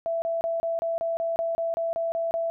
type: tone bursts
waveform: sine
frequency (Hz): 665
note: E5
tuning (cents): +15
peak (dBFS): -24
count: 13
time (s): 0.06-2.5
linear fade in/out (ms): 0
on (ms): 160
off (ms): 30
effects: none